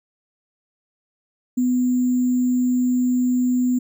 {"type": "tone with sample-and-hold", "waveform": "sine", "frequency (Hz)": 250, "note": "B3", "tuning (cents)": 21, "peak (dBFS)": -16, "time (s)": [1.57, 3.79], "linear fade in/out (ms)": 10, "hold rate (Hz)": 7350, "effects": []}